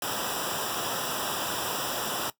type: noise with comb filter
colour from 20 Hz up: pink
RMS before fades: -31 dBFS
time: 0.02-2.3 s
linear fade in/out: 2 ms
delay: 0.46 ms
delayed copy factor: -0.85
effects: noise-tail reverb RT60 0.1 s tail -17 dB re dry + high-pass 100 Hz 12 dB/octave